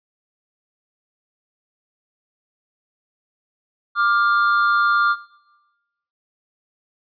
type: tone pair together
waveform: triangle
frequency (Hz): 1184.2 / 1403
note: D6 / F6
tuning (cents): +14 / +8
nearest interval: minor third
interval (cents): 294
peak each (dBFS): -16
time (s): 3.95-5.16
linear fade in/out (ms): 50
effects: noise-tail reverb RT60 1.0 s tail -18 dB re dry + resampled to 11025 Hz